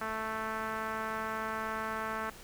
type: tone with low-pass filter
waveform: 5% pulse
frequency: 220 Hz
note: A3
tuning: in tune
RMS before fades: -36 dBFS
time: 0.01-2.3 s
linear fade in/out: 5 ms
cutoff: 1400 Hz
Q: 1.9
effects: pink hiss -51 dBFS RMS until 2.43 s